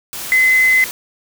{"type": "tone in noise", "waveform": "sine", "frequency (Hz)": 2040, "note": "C7", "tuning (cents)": -44, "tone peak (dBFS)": -9, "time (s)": [0.32, 0.84], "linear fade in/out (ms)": 0, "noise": "white", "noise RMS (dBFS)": -27, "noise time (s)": [0.13, 0.91], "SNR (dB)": 15, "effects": []}